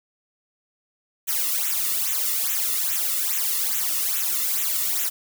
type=noise with flanger; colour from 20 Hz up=blue; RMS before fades=-24 dBFS; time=1.27-5.1 s; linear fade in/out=20 ms; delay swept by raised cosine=0.2 to 1.3 ms; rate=2.4 Hz; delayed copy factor=-0.95; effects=none